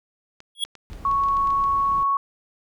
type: clicks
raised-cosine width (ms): 0.2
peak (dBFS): -26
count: 11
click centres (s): 0.404 / 0.65 / 0.753 / 0.932 / 1.114 / 1.237 / 1.286 / 1.369 / 1.473 / 1.505 / 1.64
type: tone with exponential growth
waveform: square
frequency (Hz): 3332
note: G#7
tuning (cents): +5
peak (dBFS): -18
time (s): 0.55-0.64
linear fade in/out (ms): 2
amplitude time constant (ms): 18
type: noise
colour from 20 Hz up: brown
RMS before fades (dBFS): -38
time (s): 0.9-2.03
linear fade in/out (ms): 0
type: tone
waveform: sine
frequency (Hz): 1108.7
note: C#6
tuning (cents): 0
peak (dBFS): -18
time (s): 1.05-2.17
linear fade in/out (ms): 2
effects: none